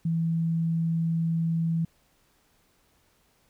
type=tone; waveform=sine; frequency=164.81 Hz; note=E3; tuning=in tune; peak=-23 dBFS; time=0.05-1.85 s; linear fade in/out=5 ms; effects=pink hiss -66 dBFS RMS until 3.49 s